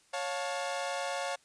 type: chord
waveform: sawtooth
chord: Db augmented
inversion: none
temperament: equal with one note detuned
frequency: 554.4 / 709.8 / 880 Hz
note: Db5 / F5 / A5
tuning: 0 / +28 / 0 cents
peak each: -32 / -33 / -36 dBFS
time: 0.13-1.36 s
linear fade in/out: 10 ms
effects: white hiss -65 dBFS RMS until 1.44 s + resampled to 22050 Hz